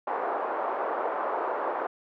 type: band-pass noise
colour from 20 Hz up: white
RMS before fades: -30 dBFS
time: 0.07-1.87 s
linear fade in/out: 5 ms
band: 400 to 1100 Hz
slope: 24 dB/octave
effects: none